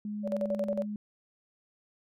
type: tone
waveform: sine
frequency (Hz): 209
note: G#3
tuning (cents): +11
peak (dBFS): -33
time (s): 0.05-0.96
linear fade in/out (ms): 2
type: tone with tremolo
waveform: sine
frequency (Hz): 574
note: D5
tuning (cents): -40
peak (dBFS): -27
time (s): 0.23-0.86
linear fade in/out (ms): 50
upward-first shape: square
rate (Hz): 11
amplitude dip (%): 80
effects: none